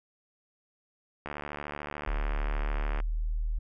click train, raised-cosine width 0.5 ms, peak -21 dBFS, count 129, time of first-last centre 1.26-3.001 s, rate 73.5 Hz
sine tone, 39.19 Hz, D#1, 13 cents sharp, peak -27 dBFS, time 2.07-3.59 s, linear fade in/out 10 ms
effects none

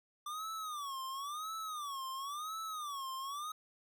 square tone with vibrato, 1174.7 Hz, D6, in tune, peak -40 dBFS, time 0.26-3.52 s, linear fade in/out 5 ms, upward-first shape sine, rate 0.96 Hz, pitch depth 190 cents each way, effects none

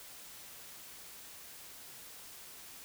silence, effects white hiss -51 dBFS RMS until 2.84 s

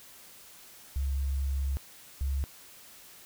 sine tone pair in turn, 68.3 / 68.56 Hz, C#2 / C#2, -25 / -18 cents, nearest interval unison, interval 7 cents, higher second, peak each -27 dBFS, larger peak neither, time 0.96-1.77 / 2.21-2.44 s, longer first, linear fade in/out 0 ms, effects white hiss -52 dBFS RMS until 3.25 s

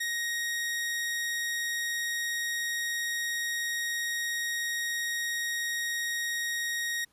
sawtooth tone, 1877 Hz, A#6, 11 cents sharp, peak -26 dBFS, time 0-7.05 s, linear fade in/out 10 ms, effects pink hiss -68 dBFS RMS until 7.12 s + resampled to 32000 Hz

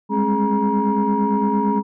sine tone cluster, 199.1 / 207.9 / 269.5 / 419.1 / 952 Hz, G3 / G#3 / C#4 / G#4 / A#5, +27 / +2 / -49 / +16 / +36 cents, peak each -24 / -19 / -23 / -24 / -20 dBFS, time 0.09-1.83 s, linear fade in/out 50 ms, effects tanh soft clip ceiling -9 dBFS

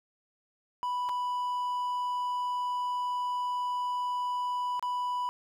triangle tone with dropouts, 987.8 Hz, B5, in tune, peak -27 dBFS, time 0.83-5.29 s, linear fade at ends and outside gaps 0 ms, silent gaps 1.089-1.093 / 4.795-4.826 s, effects none

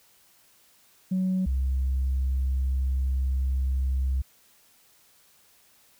sine tone pair in turn, 186.4 / 65.9 Hz, F#3 / C2, +13 / +13 cents, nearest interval octave + tritone, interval 1800 cents, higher first, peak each -21 dBFS, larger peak neither, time 1.11-1.46 / 1.46-4.22 s, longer second, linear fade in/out 10 ms, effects tanh soft clip ceiling -20 dBFS + white hiss -60 dBFS RMS until 5.99 s

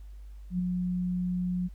sine tone with ADSR envelope, 180 Hz, F#3, 47 cents flat, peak -24 dBFS, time 0.5-1.69 s, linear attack 92 ms, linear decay 6 ms, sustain -3 dB, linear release 30 ms, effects added 50 Hz sine -42 dBFS peak until 1.74 s + pink hiss -68 dBFS RMS until 1.74 s

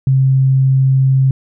sine tone, 133.2 Hz, C3, 31 cents sharp, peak -8 dBFS, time 0.07-1.31 s, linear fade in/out 2 ms, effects none

